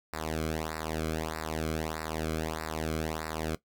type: tone with flanger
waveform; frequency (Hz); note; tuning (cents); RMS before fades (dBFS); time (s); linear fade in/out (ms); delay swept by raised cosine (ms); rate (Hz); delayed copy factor
sawtooth; 79.2; D#2; +31; -34; 0.13-3.55; 0; 0.31 to 1.11; 1.6; -0.9
effects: noise-tail reverb RT60 0.1 s tail -17 dB re dry